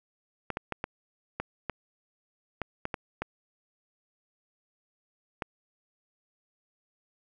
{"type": "clicks", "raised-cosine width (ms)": 0.5, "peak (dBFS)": -16, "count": 11, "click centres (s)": [0.503, 0.571, 0.723, 0.841, 1.4, 1.697, 2.617, 2.854, 2.942, 3.22, 5.422], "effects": []}